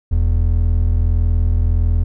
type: tone pair together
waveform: triangle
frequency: 41.55 / 83.1 Hz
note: E1 / E2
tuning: +15 / +15 cents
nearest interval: octave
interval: 1200 cents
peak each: -13 dBFS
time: 0.11-2.04 s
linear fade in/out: 10 ms
effects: none